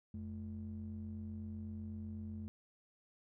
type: ring-modulated tone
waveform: triangle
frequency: 64 Hz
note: C2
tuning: 38 cents flat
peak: -37 dBFS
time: 0.14-2.48 s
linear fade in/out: 0 ms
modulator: 152 Hz
effects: none